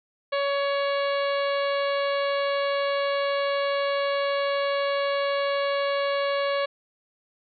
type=harmonic tone with a mistuned harmonic; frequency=561 Hz; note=C#5; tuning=21 cents sharp; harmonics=1 / 2 / 3 / 4 / 5 / 6 / 7 / 8; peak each=-24 / -30 / -34 / -36 / -38 / -40 / -41 / -42 dBFS; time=0.32-6.66 s; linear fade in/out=10 ms; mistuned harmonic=8; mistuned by=-45 cents; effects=none